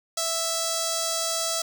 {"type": "tone with notch filter", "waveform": "5% pulse", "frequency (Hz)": 659.3, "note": "E5", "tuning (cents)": 0, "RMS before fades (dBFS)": -27, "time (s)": [0.17, 1.62], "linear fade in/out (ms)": 5, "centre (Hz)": 2300, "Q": 0.79, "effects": []}